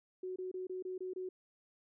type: tone bursts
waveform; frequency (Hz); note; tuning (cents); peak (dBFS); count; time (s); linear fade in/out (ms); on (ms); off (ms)
sine; 370; F#4; 0; -38; 7; 0.23-1.29; 5; 130; 25
effects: none